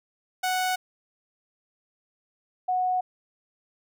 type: tone pair in turn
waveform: sawtooth / sine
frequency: 740 / 735.3 Hz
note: F#5 / F#5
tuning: 0 / -11 cents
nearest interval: unison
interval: 11 cents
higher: first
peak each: -20 / -22 dBFS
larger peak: first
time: 0.43-0.76 / 2.68-3.01 s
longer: neither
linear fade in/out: 10 ms
effects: none